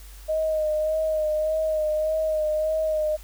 sine tone with vibrato, 622.3 Hz, D#5, in tune, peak -21 dBFS, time 0.28-3.17 s, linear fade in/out 20 ms, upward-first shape sine, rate 1.7 Hz, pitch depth 27 cents each way, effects added 49 Hz sine -41 dBFS peak until 3.23 s + white hiss -50 dBFS RMS until 3.23 s

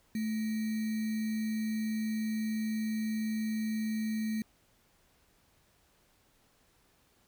sine tone with sample-and-hold, 218.5 Hz, A3, 12 cents flat, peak -30 dBFS, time 0.15-4.42 s, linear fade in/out 2 ms, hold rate 2100 Hz, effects pink hiss -68 dBFS RMS until 7.27 s

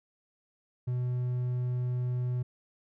triangle tone, 124.3 Hz, B2, 12 cents sharp, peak -26 dBFS, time 0.87-2.43 s, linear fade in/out 10 ms, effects none

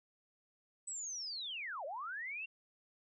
sine linear two-way sweep, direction down then up, 8070 to 525 to 2765 Hz, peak -40 dBFS, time 0.87-2.46 s, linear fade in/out 10 ms, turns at 1.85 s, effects none

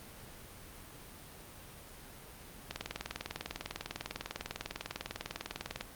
click train, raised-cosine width 0.2 ms, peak -19 dBFS, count 63, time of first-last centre 2.71-5.81 s, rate 20 Hz, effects pink hiss -51 dBFS RMS until 5.95 s + Opus 32 kbps

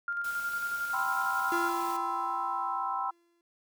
sine tone with tremolo, 1400 Hz, F6, 4 cents sharp, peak -29 dBFS, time 0.08-1.69 s, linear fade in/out 2 ms, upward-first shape square, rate 11 Hz, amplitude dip 35%
white noise, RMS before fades -46 dBFS, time 0.24-1.97 s, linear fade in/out 5 ms
sine chord, C major seventh, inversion second, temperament equal, 784 / 987.8 / 1046.5 / 1318.5 Hz, G5 / B5 / C6 / E6, 0 / 0 / 0 / 0 cents, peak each -35 dBFS, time 0.93-3.11 s, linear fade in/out 10 ms
45% pulse tone with exponential decay, 342.1 Hz, F4, 36 cents flat, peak -30 dBFS, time 1.52-3.41 s, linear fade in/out 1 ms, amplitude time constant 410 ms
effects none

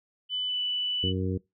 sine tone with pitch glide, 3000 to 2976 Hz, F#7 to F#7, +23 to +9 cents, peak -27 dBFS, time 0.29-1.13 s, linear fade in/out 50 ms, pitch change -14 cents, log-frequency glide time 0.47-0.61 s
harmonic tone, 93.5 Hz, F#2, 19 cents sharp, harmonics 1 / 2 / 3 / 4 / 5, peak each -29 / -32 / -34 / -35 / -36 dBFS, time 1.03-1.38 s, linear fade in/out 10 ms
effects noise-tail reverb RT60 0.2 s tail -23 dB re dry

